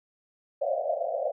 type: band-pass noise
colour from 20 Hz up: pink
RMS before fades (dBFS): -29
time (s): 0.61-1.32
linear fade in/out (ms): 10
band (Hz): 530 to 700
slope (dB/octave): 96
effects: none